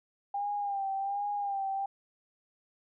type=tone with vibrato; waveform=sine; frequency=799 Hz; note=G5; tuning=33 cents sharp; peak=-30 dBFS; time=0.34-1.86 s; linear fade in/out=5 ms; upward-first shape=sine; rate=1.3 Hz; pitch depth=48 cents each way; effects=none